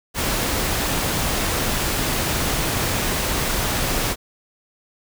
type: noise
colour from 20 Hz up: pink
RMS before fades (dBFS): -22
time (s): 0.14-4.16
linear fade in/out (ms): 50
effects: none